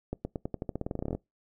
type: accelerating click train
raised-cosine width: 2 ms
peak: -19 dBFS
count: 19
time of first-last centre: 0.13-1.15 s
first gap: 120 ms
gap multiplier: 0.9
effects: noise-tail reverb RT60 0.2 s tail -24 dB re dry